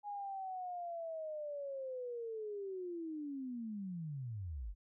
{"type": "linear sweep", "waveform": "sine", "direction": "down", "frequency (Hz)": [831, 41.15], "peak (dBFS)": -40, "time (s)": [0.03, 4.75], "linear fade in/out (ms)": 50, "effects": []}